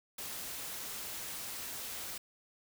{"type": "noise", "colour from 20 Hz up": "white", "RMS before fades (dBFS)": -42, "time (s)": [0.18, 2.18], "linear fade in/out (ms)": 5, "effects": []}